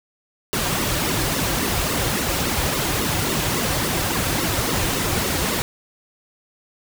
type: noise with flanger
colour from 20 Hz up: pink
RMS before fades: -22 dBFS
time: 0.53-5.62 s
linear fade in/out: 0 ms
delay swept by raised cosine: 1.2 to 4.8 ms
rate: 3.6 Hz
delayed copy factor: -0.8
effects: none